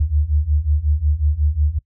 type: beating tone pair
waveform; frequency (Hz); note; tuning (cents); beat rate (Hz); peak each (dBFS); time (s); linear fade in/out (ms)
sine; 71.8 / 77.3; D2 / D#2; -39 / -11; 5.5; -19 / -17; 0-1.79; 10
effects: noise-tail reverb RT60 0.1 s tail -22 dB re dry